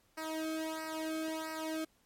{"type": "tone with flanger", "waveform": "sawtooth", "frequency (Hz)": 317.4, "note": "D#4", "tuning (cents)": 35, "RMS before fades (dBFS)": -38, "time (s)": [0.17, 1.85], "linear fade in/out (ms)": 10, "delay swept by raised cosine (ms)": [0.29, 1.08], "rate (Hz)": 1.5, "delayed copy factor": -0.95, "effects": ["pink hiss -71 dBFS RMS until 2.05 s", "MP3 64 kbps"]}